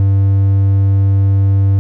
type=tone; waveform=triangle; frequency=98 Hz; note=G2; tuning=in tune; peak=-6 dBFS; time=0-1.79 s; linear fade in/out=0 ms; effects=none